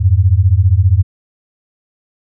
sine beating tone pair, 86.1 / 101.1 Hz, F2 / G#2, -24 / -46 cents, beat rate 15 Hz, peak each -10 dBFS, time 0-1.03 s, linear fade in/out 20 ms, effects none

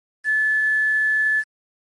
sine tone with quantisation, 1733 Hz, A6, 27 cents flat, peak -16 dBFS, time 0.24-1.44 s, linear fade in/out 50 ms, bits 7, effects MP3 48 kbps

